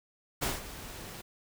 pink noise with ADSR envelope, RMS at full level -29 dBFS, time 0.41-1.22 s, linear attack 21 ms, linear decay 170 ms, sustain -15 dB, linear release 14 ms, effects none

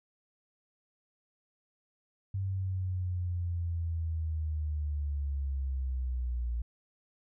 sine linear sweep, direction down, 97.2 to 58.2 Hz, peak -30 dBFS, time 2.34-6.62 s, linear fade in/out 5 ms, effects none

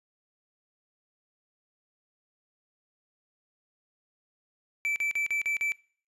triangle tone bursts, 2322 Hz, D7, 20 cents flat, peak -24 dBFS, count 6, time 4.85-5.72 s, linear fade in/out 0 ms, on 110 ms, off 42 ms, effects noise-tail reverb RT60 0.5 s tail -24 dB re dry + resampled to 32000 Hz

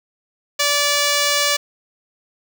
5% pulse tone, 579 Hz, D5, 25 cents flat, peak -4 dBFS, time 0.59-1.57 s, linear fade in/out 10 ms, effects none

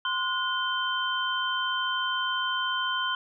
sine tone cluster, 1038 / 1450 / 3103 Hz, C6 / F#6 / G7, -14 / -35 / -18 cents, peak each -30 dBFS, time 0.05-3.15 s, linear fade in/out 2 ms, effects none

